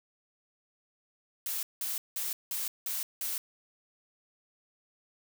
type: noise bursts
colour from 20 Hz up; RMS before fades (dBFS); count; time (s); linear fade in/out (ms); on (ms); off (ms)
blue; -34; 6; 1.46-3.38; 2; 170; 180
effects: none